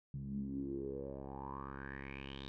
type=tone with low-pass filter sweep; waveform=10% pulse; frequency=68 Hz; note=C#2; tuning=33 cents flat; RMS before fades=-44 dBFS; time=0.14-2.48 s; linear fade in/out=0 ms; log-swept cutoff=150 to 3800 Hz; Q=7.2; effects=none